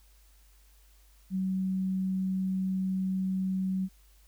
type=tone; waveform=sine; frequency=188.7 Hz; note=F#3; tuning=34 cents sharp; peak=-27 dBFS; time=1.3-3.89 s; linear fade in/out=50 ms; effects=added 50 Hz sine -57 dBFS peak until 4.27 s + white hiss -65 dBFS RMS until 4.27 s

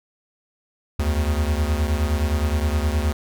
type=beating tone pair; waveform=square; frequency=73.4 / 83 Hz; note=D2 / E2; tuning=0 / +12 cents; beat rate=9.6 Hz; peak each=-21 / -25 dBFS; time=0.99-3.13 s; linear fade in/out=5 ms; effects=none

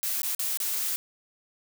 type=noise with dropouts; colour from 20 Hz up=blue; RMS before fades=-29 dBFS; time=0.03-0.96 s; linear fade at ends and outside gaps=0 ms; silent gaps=0.218-0.232 / 0.349-0.393 / 0.573-0.602 s; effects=none

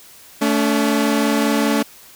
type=tone pair together; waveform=sawtooth; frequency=219.8 / 285 Hz; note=A3 / C#4; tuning=-2 / +48 cents; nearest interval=major third; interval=450 cents; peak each=-14 dBFS; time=0.41-1.83 s; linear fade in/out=10 ms; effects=white hiss -44 dBFS RMS until 2.15 s

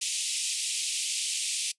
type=band-pass noise; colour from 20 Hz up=white; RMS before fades=-31 dBFS; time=0.01-1.72 s; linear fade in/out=10 ms; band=2400 to 10000 Hz; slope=48 dB/octave; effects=noise-tail reverb RT60 0.1 s tail -21 dB re dry + resampled to 24000 Hz

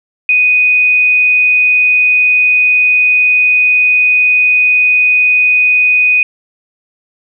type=tone; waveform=sine; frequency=2489 Hz; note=D#7; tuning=in tune; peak=-6 dBFS; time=0.29-6.23 s; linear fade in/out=2 ms; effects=none

